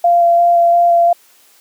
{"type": "tone with vibrato", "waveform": "sine", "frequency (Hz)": 689, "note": "F5", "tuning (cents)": -24, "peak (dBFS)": -7, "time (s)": [0.04, 1.13], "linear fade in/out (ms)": 5, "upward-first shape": "square", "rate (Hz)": 2.9, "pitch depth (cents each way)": 9, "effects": ["white hiss -49 dBFS RMS until 1.6 s", "high-pass 300 Hz 12 dB/octave"]}